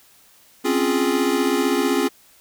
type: chord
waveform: square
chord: Db major seventh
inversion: third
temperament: equal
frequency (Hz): 261.6 / 277.2 / 349.2 / 415.3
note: C4 / Db4 / F4 / Ab4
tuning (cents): 0 / 0 / 0 / 0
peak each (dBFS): -24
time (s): 0.64-2.09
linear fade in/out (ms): 20
effects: white hiss -53 dBFS RMS until 2.4 s